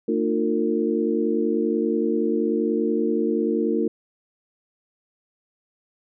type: harmonic tone with a mistuned harmonic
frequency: 75.8 Hz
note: D#2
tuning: 45 cents flat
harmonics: 3 / 4 / 5 / 6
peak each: -25 / -25 / -25 / -25 dBFS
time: 0.08-3.88 s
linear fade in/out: 5 ms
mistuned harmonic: 5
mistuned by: -120 cents
effects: none